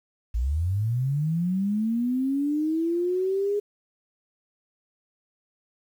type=linear sweep; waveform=sine; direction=up; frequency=53.2 to 415.3 Hz; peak=-22 dBFS; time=0.34-3.6 s; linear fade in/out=10 ms; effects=9-bit